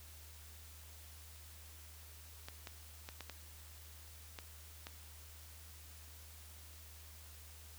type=clicks; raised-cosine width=0.2 ms; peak=-28 dBFS; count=7; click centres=2.485 / 2.672 / 3.089 / 3.207 / 3.297 / 4.388 / 4.869 s; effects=added 77 Hz sine -55 dBFS peak until 7.78 s + white hiss -58 dBFS RMS until 7.78 s